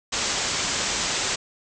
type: low-pass noise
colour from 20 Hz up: white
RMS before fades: -26 dBFS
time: 0.12-1.36 s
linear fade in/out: 10 ms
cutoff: 7900 Hz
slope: 96 dB/octave
effects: none